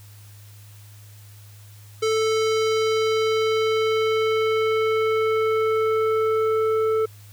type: tone with low-pass filter sweep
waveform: square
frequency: 440 Hz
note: A4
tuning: in tune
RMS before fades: -21 dBFS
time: 2.02-7.06 s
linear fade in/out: 10 ms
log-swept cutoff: 6700 to 1100 Hz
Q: 1.2
effects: added 103 Hz sine -43 dBFS peak until 7.32 s + white hiss -52 dBFS RMS until 7.32 s